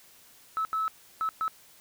sine tone bursts at uneven times, 1301 Hz, E6, 23 cents flat, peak -25 dBFS, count 4, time 0.57-0.65 / 0.73-0.88 / 1.21-1.29 / 1.41-1.48 s, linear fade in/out 0 ms, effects tanh soft clip ceiling -21 dBFS + white hiss -56 dBFS RMS until 1.8 s

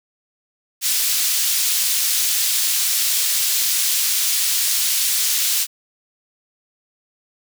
pink high-pass noise, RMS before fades -19 dBFS, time 0.81-5.67 s, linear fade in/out 50 ms, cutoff 4200 Hz, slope 12 dB/octave, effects none

